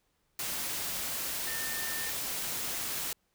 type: tone in noise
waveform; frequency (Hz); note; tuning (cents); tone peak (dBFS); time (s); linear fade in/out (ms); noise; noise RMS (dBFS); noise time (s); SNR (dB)
sine; 1800; A6; +39; -39; 1.47-2.1; 2; white; -35; 0.39-3.13; -7
effects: pink hiss -75 dBFS RMS until 3.34 s